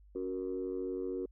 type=chord; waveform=sine; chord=F# major; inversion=second; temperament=equal; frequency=277.2 / 370 / 466.2 Hz; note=C#4 / F#4 / A#4; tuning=0 / 0 / 0 cents; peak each=-40 / -36 / -39 dBFS; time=0.15-1.26 s; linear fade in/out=5 ms; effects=tanh soft clip ceiling -27 dBFS + added 50 Hz sine -56 dBFS peak until 1.31 s